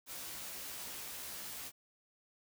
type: noise with comb filter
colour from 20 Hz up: white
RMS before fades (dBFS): -45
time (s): 0.06-1.72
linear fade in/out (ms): 50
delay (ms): 15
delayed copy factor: +0.55
effects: none